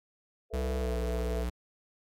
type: chord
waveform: sine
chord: A suspended second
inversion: none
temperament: equal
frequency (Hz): 440 / 493.9 / 659.3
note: A4 / B4 / E5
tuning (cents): 0 / 0 / 0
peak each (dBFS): -37 / -40 / -41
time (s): 0.5-1.46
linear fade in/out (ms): 50
type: tone with pitch glide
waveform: square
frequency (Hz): 65.4 to 60.32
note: C2 to B1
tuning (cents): 0 to -40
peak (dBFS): -31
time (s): 0.53-1.5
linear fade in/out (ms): 10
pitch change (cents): -140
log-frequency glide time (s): 0.79-0.96
effects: AAC 64 kbps